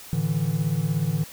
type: chord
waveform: triangle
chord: A suspended fourth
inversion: none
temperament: equal with one note detuned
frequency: 110 / 146.83 / 163.49 Hz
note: A2 / D3 / E3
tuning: 0 / 0 / -14 cents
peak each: -28 / -23 / -23 dBFS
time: 0.13-1.24 s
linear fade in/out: 0 ms
effects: white hiss -43 dBFS RMS until 1.32 s